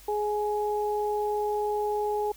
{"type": "tone pair together", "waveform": "sine", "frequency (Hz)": [418.5, 837], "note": ["G#4", "G#5"], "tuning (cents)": [13, 13], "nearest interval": "octave", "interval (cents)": 1200, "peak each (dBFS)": [-27, -29], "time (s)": [0.08, 2.32], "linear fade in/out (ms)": 5, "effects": ["added 49 Hz sine -52 dBFS peak until 2.36 s", "white hiss -53 dBFS RMS until 2.36 s"]}